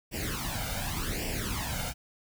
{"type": "noise with flanger", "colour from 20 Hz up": "pink", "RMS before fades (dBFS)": -33, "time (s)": [0.11, 1.94], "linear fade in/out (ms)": 50, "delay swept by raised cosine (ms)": [0.38, 1.38], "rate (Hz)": 0.87, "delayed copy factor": 0.8, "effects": []}